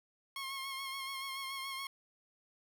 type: tone with vibrato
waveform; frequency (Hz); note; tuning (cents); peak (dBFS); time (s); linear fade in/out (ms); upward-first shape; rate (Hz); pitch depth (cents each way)
15% pulse; 1081; C#6; -44; -33; 0.36-1.87; 2; sine; 7; 32
effects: none